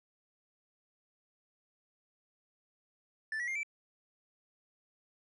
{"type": "tone with pitch steps", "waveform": "triangle", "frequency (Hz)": [1760, 1930.4, 2117, 2322], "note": ["A6", "B6", "C7", "D7"], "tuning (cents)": [0, -40, 20, -20], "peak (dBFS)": -32, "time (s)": [3.32, 3.632], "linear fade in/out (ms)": 2, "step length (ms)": 78, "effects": ["resampled to 24000 Hz"]}